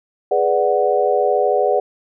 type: chord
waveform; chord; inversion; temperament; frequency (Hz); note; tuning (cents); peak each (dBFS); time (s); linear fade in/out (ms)
sine; G# half-diminished seventh; none; equal; 415.3 / 493.9 / 587.3 / 740; G#4 / B4 / D5 / F#5; 0 / 0 / 0 / 0; -19; 0.31-1.8; 5
effects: none